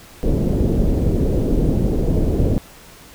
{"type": "low-pass noise", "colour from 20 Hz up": "pink", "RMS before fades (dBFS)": -17, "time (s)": [0.23, 2.58], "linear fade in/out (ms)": 0, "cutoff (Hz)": 480, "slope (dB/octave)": 24, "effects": ["pink hiss -43 dBFS RMS until 3.14 s"]}